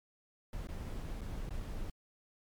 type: noise with dropouts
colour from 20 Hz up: brown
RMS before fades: -40 dBFS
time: 0.53-1.9 s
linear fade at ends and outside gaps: 2 ms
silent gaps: 0.672-0.687 / 1.21-1.215 / 1.493-1.506 s
effects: MP3 96 kbps